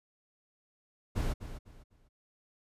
brown noise with echo, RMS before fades -31 dBFS, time 1.15-1.34 s, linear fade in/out 20 ms, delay 250 ms, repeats 3, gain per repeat -11 dB, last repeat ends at 2.09 s, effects resampled to 32000 Hz

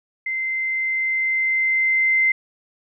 sine tone with level ramp, 2076 Hz, C7, 14 cents flat, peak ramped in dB -22 to -14 dBFS, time 0.26-2.32 s, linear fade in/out 5 ms, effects none

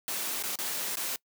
white noise with dropouts, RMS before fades -33 dBFS, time 0.08-1.16 s, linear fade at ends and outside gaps 0 ms, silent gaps 0.425-0.437 / 0.556-0.588 / 0.955-0.97 s, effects noise-tail reverb RT60 0.1 s tail -24 dB re dry + high-pass 200 Hz 12 dB/octave

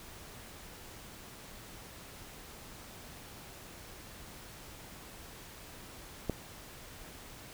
click, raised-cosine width 2 ms, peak -17 dBFS, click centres 6.297 s, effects pink hiss -50 dBFS RMS until 7.53 s

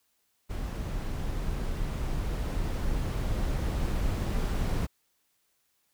brown noise with level ramp, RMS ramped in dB -33 to -27 dBFS, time 0.49-4.87 s, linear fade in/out 20 ms, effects white hiss -73 dBFS RMS until 5.93 s

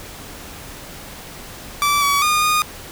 sawtooth tone with pitch steps, 1161 / 1136 / 1220 / 1228 Hz, D6 / C#6 / D#6 / D#6, -20 / +42 / -34 / -23 cents, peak -11 dBFS, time 1.82-2.62 s, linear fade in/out 0 ms, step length 200 ms, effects pink hiss -36 dBFS RMS until 2.91 s

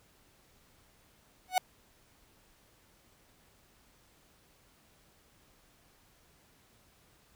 45% pulse tone with exponential growth, 740 Hz, F#5, in tune, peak -20 dBFS, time 1.48-1.58 s, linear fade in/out 2 ms, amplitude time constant 20 ms, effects pink hiss -65 dBFS RMS until 7.35 s

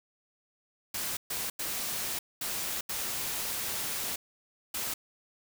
white noise bursts at uneven times, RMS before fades -34 dBFS, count 6, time 0.94-1.17 / 1.3-1.5 / 1.59-2.19 / 2.41-2.81 / 2.89-4.16 / 4.74-4.94 s, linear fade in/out 5 ms, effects none

